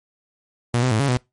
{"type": "tone with pitch steps", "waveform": "sawtooth", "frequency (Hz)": [120.4, 127.7, 109.3, 139.7, 124.7], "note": ["B2", "C3", "A2", "C#3", "B2"], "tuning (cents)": [-44, -42, -11, 14, 17], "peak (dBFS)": -13, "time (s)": [0.74, 1.17], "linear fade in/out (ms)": 0, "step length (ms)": 86, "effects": ["noise-tail reverb RT60 0.2 s tail -23 dB re dry", "MP3 48 kbps"]}